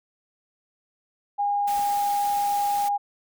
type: tone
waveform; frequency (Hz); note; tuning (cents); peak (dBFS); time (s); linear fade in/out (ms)
sine; 814; G#5; -35; -21; 1.38-2.98; 20
type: noise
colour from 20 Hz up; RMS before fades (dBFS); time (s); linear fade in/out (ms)
white; -37; 1.67-2.89; 10
type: noise with exponential growth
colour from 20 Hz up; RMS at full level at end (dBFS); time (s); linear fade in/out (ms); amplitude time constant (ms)
pink; -37; 1.7-1.8; 5; 20
effects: none